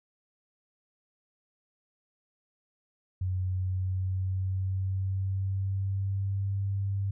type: tone with pitch glide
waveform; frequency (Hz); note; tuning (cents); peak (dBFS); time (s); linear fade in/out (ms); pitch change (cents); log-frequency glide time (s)
sine; 92.5 to 98.57; F#2 to G2; 0 to +10; -27; 3.21-7.11; 5; +110; 3.45-6.55
effects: none